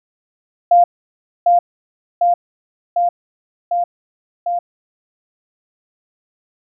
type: tone with echo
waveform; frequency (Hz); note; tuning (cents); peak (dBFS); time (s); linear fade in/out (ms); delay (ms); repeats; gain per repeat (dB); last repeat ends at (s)
sine; 698.5; F5; 0; -6; 0.71-0.84; 5; 750; 5; -2; 4.59
effects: none